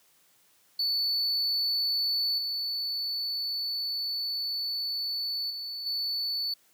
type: tone with level steps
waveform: triangle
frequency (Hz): 4471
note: C#8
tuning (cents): +14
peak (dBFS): -24 / -28 / -33 / -27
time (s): 0.79-6.54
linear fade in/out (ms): 5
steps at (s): 2.38 / 5.5 / 5.86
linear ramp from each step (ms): 5
effects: white hiss -64 dBFS RMS until 6.73 s + high-pass 80 Hz 12 dB/octave